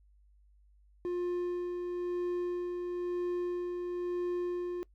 triangle tone with tremolo, 353.9 Hz, F4, 23 cents sharp, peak -28 dBFS, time 1.05-4.83 s, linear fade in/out 0 ms, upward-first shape sine, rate 1 Hz, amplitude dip 35%, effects noise-tail reverb RT60 0.1 s tail -22 dB re dry + added 50 Hz sine -60 dBFS peak until 4.94 s

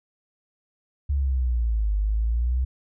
sine exponential two-way sweep, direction down then up, 72.1 to 50 to 64.6 Hz, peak -20 dBFS, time 1.09-2.65 s, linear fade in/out 10 ms, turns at 1.97 s, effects none

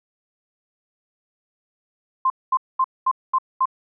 sine tone bursts, 1046.5 Hz, C6, in tune, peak -15 dBFS, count 6, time 2.25-3.656 s, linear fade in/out 5 ms, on 51 ms, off 220 ms, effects none

